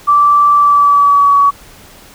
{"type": "tone with pitch glide", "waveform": "sine", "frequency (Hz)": [1165, 1130.5], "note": ["D6", "C#6"], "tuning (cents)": [-14, 34], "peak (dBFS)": -5, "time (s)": [0.07, 1.51], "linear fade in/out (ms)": 20, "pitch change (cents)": -52, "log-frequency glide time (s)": [0.55, 1.37], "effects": ["pink hiss -39 dBFS RMS until 2.14 s"]}